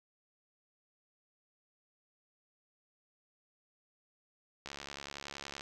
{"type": "click train", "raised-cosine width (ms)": 0.2, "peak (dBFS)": -25, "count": 68, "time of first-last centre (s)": [4.66, 5.609], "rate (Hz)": 70.6, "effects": []}